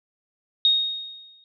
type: tone with exponential decay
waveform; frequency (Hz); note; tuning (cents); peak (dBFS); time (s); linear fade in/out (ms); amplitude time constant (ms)
sine; 3729; A#7; 0; -13; 0.65-1.44; 1; 170
effects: none